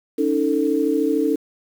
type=tone cluster; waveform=sine; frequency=282 / 315.4 / 445.6 Hz; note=C#4 / D#4 / A4; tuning=+30 / +24 / +22 cents; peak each=-21 dBFS; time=0.18-1.36 s; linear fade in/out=10 ms; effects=7-bit